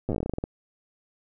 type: slowing click train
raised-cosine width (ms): 2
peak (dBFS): -15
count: 15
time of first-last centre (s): 0.09-0.439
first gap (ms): 8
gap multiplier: 1.16
effects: none